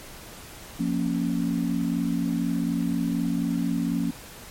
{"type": "chord", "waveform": "sine", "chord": "Bb minor", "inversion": "second", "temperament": "equal", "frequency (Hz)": [174.61, 233.1, 277.2], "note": ["F3", "Bb3", "Db4"], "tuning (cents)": [0, 0, 0], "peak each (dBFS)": -27, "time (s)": [0.79, 4.11], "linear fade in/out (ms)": 10, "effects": ["pink hiss -43 dBFS RMS until 4.5 s", "MP3 64 kbps"]}